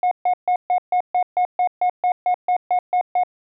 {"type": "tone bursts", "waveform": "sine", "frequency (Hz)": 724, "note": "F#5", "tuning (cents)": -38, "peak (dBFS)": -12, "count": 15, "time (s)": [0.03, 3.235], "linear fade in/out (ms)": 2, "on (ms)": 83, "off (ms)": 140, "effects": ["tanh soft clip ceiling -14 dBFS"]}